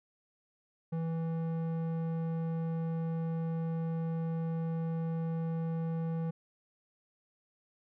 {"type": "tone with low-pass filter", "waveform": "square", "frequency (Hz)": 164, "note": "E3", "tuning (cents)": -9, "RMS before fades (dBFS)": -34, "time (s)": [0.92, 6.31], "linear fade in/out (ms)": 10, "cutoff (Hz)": 830, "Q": 0.52, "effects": []}